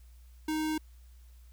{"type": "tone", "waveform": "square", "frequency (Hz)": 311.1, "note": "D#4", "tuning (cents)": 0, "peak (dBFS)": -30, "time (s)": [0.48, 0.78], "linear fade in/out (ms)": 5, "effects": ["added 60 Hz sine -51 dBFS peak until 1.52 s", "white hiss -68 dBFS RMS until 1.52 s"]}